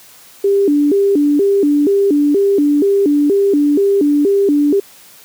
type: tone with vibrato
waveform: sine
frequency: 340.6 Hz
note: F4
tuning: 43 cents flat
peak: -9 dBFS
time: 0.44-4.8 s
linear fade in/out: 5 ms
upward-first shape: square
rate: 2.1 Hz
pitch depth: 270 cents each way
effects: white hiss -42 dBFS RMS until 5.24 s + high-pass 100 Hz 12 dB/octave